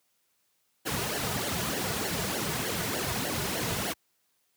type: noise with flanger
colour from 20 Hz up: pink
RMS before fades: -31 dBFS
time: 0.85-3.94 s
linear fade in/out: 20 ms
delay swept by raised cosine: 0.8 to 3.8 ms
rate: 3.3 Hz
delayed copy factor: -0.85
effects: white hiss -73 dBFS RMS until 4.56 s + high-pass 80 Hz 12 dB/octave